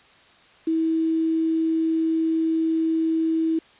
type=tone with quantisation; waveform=sine; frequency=323.5 Hz; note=E4; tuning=32 cents flat; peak=-19 dBFS; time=0.67-3.59 s; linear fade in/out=5 ms; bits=7; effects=white hiss -53 dBFS RMS until 3.79 s + resampled to 8000 Hz